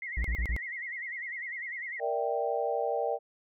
sine tone with vibrato, 2013 Hz, B6, 33 cents sharp, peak -35 dBFS, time 0.02-2 s, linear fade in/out 2 ms, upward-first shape sine, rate 10 Hz, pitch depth 130 cents each way
triangle tone bursts, 57.9 Hz, A#1, 11 cents flat, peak -25 dBFS, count 4, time 0.17-0.564 s, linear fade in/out 0 ms, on 73 ms, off 34 ms
sine chord, E half-diminished seventh, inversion second, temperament equal, 466.2 / 587.3 / 659.3 / 784 Hz, Bb4 / D5 / E5 / G5, 0 / 0 / 0 / 0 cents, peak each -32 / -33 / -35 / -33 dBFS, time 1.99-3.19 s, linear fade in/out 50 ms
effects none

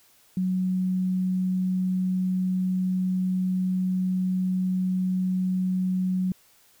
sine tone, 185 Hz, F#3, in tune, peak -22 dBFS, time 0.37-6.32 s, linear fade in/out 2 ms, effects white hiss -59 dBFS RMS until 6.8 s

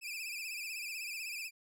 sawtooth tone with vibrato, 2489 Hz, D#7, in tune, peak -36 dBFS, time 0.01-1.51 s, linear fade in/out 50 ms, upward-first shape sine, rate 16 Hz, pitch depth 100 cents each way, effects none

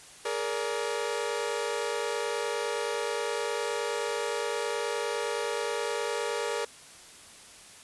sawtooth tone cluster, 420 / 469.6 / 578 Hz, G#4 / A#4 / D5, +19 / +13 / -28 cents, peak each -30 / -28 / -32 dBFS, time 0.25-6.65 s, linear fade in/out 5 ms, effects white hiss -50 dBFS RMS until 7.83 s + resampled to 24000 Hz

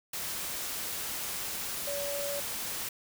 sine tone in noise, 570 Hz, C#5, 48 cents sharp, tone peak -34 dBFS, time 1.87-2.4 s, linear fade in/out 5 ms, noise white, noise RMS -36 dBFS, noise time 0.13-2.89 s, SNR -1 dB, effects none

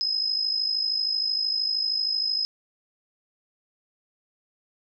sine tone with amplitude modulation, 5090 Hz, D#8, 39 cents sharp, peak -20 dBFS, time 0.01-2.45 s, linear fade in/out 0 ms, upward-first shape sine, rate 53 Hz, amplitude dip 65%, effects none

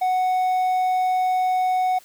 triangle tone, 740 Hz, F#5, in tune, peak -16 dBFS, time 0.01-1.99 s, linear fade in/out 10 ms, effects white hiss -51 dBFS RMS until 2.04 s

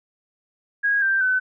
sine tone with pitch steps, 1644 / 1573 / 1513 Hz, G#6 / G6 / F#6, -18 / +6 / +38 cents, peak -17 dBFS, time 0.83-1.4 s, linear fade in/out 20 ms, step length 190 ms, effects none

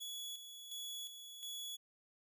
sawtooth tone with tremolo, 3387 Hz, G#7, 33 cents sharp, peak -40 dBFS, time 0-1.77 s, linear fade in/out 20 ms, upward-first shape square, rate 1.4 Hz, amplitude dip 55%, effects none

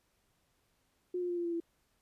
sine tone with pitch steps, 359.5 / 354.8 / 350.1 / 345.5 / 340.9 / 336.4 Hz, F#4 / F4 / F4 / F4 / F4 / E4, -50 / +27 / +4 / -19 / -42 / +35 cents, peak -32 dBFS, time 1.14-1.602 s, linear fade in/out 5 ms, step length 77 ms, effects pink hiss -75 dBFS RMS until 2.01 s + resampled to 32000 Hz

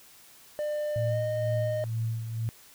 triangle tone with pitch glide, 598 to 614.5 Hz, D5 to D#5, +31 to -22 cents, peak -26 dBFS, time 0.59-1.84 s, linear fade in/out 0 ms, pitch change +47 cents, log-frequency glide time 1.08-1.15 s
sine tone with tremolo, 113.3 Hz, A#2, 49 cents flat, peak -26 dBFS, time 0.96-2.49 s, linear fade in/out 0 ms, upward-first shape sine, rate 2.1 Hz, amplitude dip 55%
effects white hiss -54 dBFS RMS until 2.74 s

